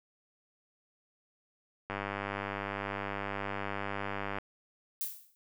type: click train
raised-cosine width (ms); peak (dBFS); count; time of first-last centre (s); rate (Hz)
0.5; -20; 249; 1.9-4.385; 99.8
type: noise with exponential decay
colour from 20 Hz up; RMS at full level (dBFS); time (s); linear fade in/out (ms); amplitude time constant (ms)
violet; -32; 5.01-5.35; 0; 73
effects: none